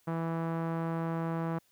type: tone with low-pass filter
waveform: sawtooth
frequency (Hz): 164.81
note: E3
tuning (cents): 0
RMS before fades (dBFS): -33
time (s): 0.07-1.59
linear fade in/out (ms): 10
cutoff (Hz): 1200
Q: 1.4
effects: white hiss -69 dBFS RMS until 1.71 s